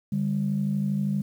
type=tone pair together; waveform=sine; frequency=146.83 / 199.41 Hz; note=D3 / G3; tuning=0 / +30 cents; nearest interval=perfect fourth; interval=530 cents; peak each=-27 / -24 dBFS; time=0.12-1.22 s; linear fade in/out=5 ms; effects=tanh soft clip ceiling -16 dBFS + 9-bit